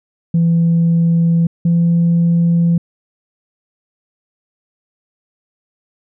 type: tone pair in turn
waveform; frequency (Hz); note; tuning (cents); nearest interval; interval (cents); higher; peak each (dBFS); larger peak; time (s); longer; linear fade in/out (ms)
sine; 167.5 / 169.64; E3 / E3; +28 / +50; unison; 22; second; -8; neither; 0.34-1.47 / 1.65-2.78; neither; 5
effects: tanh soft clip ceiling -7 dBFS